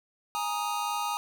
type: chord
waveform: square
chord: Ab suspended second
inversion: none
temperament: just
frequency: 830.6 / 934.4 / 1245.9 Hz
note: Ab5 / Bb5 / Eb6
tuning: 0 / +4 / +2 cents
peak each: -34 dBFS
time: 0.35-1.17 s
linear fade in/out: 0 ms
effects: none